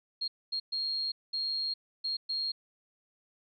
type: tone bursts at uneven times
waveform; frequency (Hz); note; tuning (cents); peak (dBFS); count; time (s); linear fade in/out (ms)
sine; 4249; C8; +26; -30; 6; 0.21-0.28 / 0.52-0.6 / 0.72-1.12 / 1.33-1.74 / 2.04-2.17 / 2.29-2.52; 10
effects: none